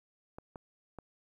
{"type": "clicks", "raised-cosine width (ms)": 1, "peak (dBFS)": -30, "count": 3, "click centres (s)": [0.385, 0.558, 0.987], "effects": ["11-bit"]}